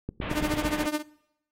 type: click train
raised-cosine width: 3 ms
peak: -18 dBFS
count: 6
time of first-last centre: 0.09-0.651 s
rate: 8.92 Hz
type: low-pass noise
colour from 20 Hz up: pink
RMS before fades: -33 dBFS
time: 0.21-0.87 s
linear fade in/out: 10 ms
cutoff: 3400 Hz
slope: 48 dB/octave
type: tone with tremolo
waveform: sawtooth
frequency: 301.6 Hz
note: D4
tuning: 46 cents sharp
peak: -18 dBFS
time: 0.29-1.03 s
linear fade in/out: 50 ms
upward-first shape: triangle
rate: 14 Hz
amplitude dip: 95%
effects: noise-tail reverb RT60 0.8 s tail -21 dB re dry + MP3 64 kbps